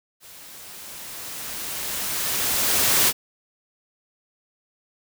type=noise with level ramp; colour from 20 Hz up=white; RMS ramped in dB=-45 to -17 dBFS; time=0.2-3.13 s; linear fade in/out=50 ms; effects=none

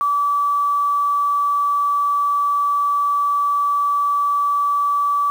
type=tone with quantisation; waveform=sine; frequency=1152 Hz; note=D6; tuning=34 cents flat; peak=-15 dBFS; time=0.01-5.3 s; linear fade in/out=0 ms; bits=7; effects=none

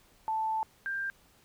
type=tone pair in turn; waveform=sine; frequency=880 / 1588 Hz; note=A5 / G6; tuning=0 / +22 cents; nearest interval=minor seventh; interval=1022 cents; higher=second; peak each=-28 / -31 dBFS; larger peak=first; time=0.28-0.63 / 0.86-1.1 s; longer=first; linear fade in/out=0 ms; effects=pink hiss -63 dBFS RMS until 1.44 s

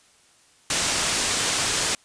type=low-pass noise; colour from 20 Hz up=white; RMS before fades=-24 dBFS; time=0.7-1.95 s; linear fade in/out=2 ms; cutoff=9000 Hz; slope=24 dB/octave; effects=white hiss -57 dBFS RMS until 2.04 s + resampled to 22050 Hz

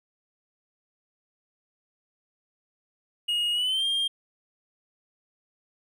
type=tone with pitch glide; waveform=triangle; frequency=2873 to 3206 Hz; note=F7 to G7; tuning=+48 to +38 cents; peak=-22 dBFS; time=3.28-4.08 s; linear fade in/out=10 ms; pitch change=+190 cents; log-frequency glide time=3.53-3.85 s; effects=none

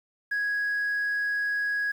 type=tone; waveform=sine; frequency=1661.2 Hz; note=G#6; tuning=in tune; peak=-23 dBFS; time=0.31-1.92 s; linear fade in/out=10 ms; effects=tanh soft clip ceiling -23 dBFS + 9-bit

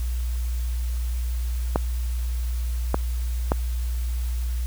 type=clicks; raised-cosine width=1 ms; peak=-6 dBFS; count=3; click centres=1.759 / 2.944 / 3.519 s; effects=added 60 Hz sine -23 dBFS peak until 4.66 s + white hiss -44 dBFS RMS until 4.66 s

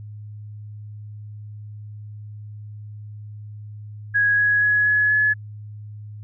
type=tone with pitch steps; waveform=sine; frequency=1659 / 1670.5 / 1682.2 / 1693.9 / 1705.6 Hz; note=G#6 / G#6 / G#6 / G#6 / G#6; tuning=-2 / +10 / +22 / +34 / +46 cents; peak=-15 dBFS; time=4.14-5.34 s; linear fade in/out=20 ms; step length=240 ms; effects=added 105 Hz sine -34 dBFS peak until 6.23 s

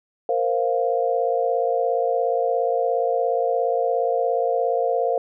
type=chord; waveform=sine; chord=Bb suspended second; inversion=none; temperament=equal; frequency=466.2 / 523.3 / 698.5 Hz; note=Bb4 / C5 / F5; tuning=0 / 0 / 0 cents; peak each=-23 dBFS; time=0.29-5.18 s; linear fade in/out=2 ms; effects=none

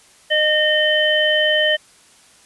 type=harmonic tone; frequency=612 Hz; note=D#5; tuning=29 cents flat; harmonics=1 / 3 / 5; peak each=-18 / -18 / -18 dBFS; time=0.3-1.77 s; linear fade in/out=20 ms; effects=white hiss -50 dBFS RMS until 2.45 s + resampled to 24000 Hz

